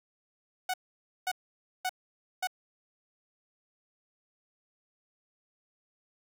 sawtooth tone bursts, 740 Hz, F#5, in tune, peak -25 dBFS, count 4, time 0.69-2.472 s, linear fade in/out 5 ms, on 48 ms, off 530 ms, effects none

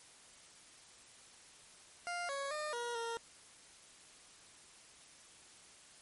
20% pulse tone with pitch steps, 701 / 555 / 606 / 476.6 / 462.5 Hz, F5 / C#5 / D#5 / A#4 / A#4, +6 / +2 / -46 / +38 / -14 cents, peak -33 dBFS, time 2.07-3.17 s, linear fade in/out 0 ms, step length 220 ms, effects white hiss -59 dBFS RMS until 6.01 s + MP3 48 kbps

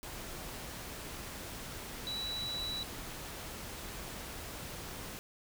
sine tone in noise, 3931 Hz, B7, 9 cents flat, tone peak -36 dBFS, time 2.07-2.83 s, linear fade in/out 0 ms, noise pink, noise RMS -44 dBFS, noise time 0.03-5.19 s, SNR +5 dB, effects none

